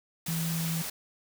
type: tone in noise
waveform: sine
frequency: 164.81 Hz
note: E3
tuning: in tune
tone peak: -29 dBFS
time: 0.28-0.82 s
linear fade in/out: 5 ms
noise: white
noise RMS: -36 dBFS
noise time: 0.26-0.9 s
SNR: +4 dB
effects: none